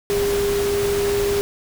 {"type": "tone in noise", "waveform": "sine", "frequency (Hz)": 404.1, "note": "G#4", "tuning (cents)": -47, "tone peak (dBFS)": -18, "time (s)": [0.1, 1.41], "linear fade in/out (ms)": 0, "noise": "pink", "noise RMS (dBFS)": -27, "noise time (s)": [0.1, 1.41], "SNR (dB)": 6, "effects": []}